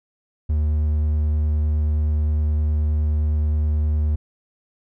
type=tone; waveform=triangle; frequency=75.8 Hz; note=D#2; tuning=45 cents flat; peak=-15 dBFS; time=0.49-4.16 s; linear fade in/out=10 ms; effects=none